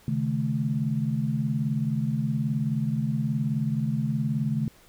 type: tone cluster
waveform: sine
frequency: 133.6 / 152.5 / 217.3 Hz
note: C3 / D#3 / A3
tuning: +36 / -34 / -21 cents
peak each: -28 dBFS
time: 0.08-4.68 s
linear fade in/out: 2 ms
effects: pink hiss -56 dBFS RMS until 4.88 s